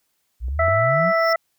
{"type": "exponential sweep", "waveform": "sine", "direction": "up", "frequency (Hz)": [56.2, 197.5], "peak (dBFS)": -22, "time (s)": [0.4, 1.13], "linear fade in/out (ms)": 50}
{"type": "clicks", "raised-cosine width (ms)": 2, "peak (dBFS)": [-33, -23], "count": 2, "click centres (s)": [0.484, 0.683]}
{"type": "harmonic tone", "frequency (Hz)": 659.3, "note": "E5", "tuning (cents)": 0, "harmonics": [1, 2, 3], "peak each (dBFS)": [-18, -21, -23], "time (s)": [0.59, 1.36], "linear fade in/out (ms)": 5}
{"type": "tone with exponential growth", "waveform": "square", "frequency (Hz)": 5350, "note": "E8", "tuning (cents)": 25, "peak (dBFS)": -25, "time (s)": [0.89, 1.33], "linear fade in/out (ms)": 2, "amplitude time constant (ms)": 94}
{"effects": ["white hiss -70 dBFS RMS until 1.58 s"]}